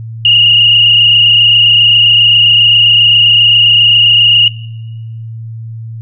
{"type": "tone with frequency modulation", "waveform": "sine", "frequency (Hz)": 2855, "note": "F7", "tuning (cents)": 37, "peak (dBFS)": -3, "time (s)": [0.25, 4.48], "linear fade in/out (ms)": 2, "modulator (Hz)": 27.5, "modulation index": 2.5, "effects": ["noise-tail reverb RT60 1.0 s tail -20 dB re dry", "added 113 Hz sine -21 dBFS peak until 6.01 s"]}